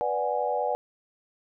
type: chord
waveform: sine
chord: G# half-diminished seventh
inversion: first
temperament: equal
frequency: 493.9 / 587.3 / 740 / 830.6 Hz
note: B4 / D5 / F#5 / G#5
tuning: 0 / 0 / 0 / 0 cents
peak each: -30 dBFS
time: 0.01-0.75 s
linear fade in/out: 0 ms
effects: none